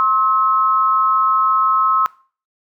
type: tone pair together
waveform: sine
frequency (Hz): 1064.2 / 1290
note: C6 / E6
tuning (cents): +29 / -38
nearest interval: minor third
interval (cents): 333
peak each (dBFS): -16 / -14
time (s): 0-2.06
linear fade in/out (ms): 0
effects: noise-tail reverb RT60 0.4 s tail -20 dB re dry